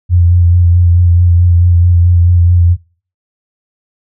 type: tone with vibrato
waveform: sine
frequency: 87.3 Hz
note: F2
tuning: in tune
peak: -4 dBFS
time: 0.09-2.77 s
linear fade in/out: 50 ms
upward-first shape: sine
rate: 4.6 Hz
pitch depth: 27 cents each way
effects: noise-tail reverb RT60 0.4 s tail -22 dB re dry